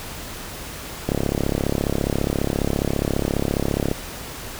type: click train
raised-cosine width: 2 ms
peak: -7 dBFS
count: 99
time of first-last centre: 1.09-3.914 s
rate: 34.7 Hz
effects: pink hiss -34 dBFS RMS until 4.59 s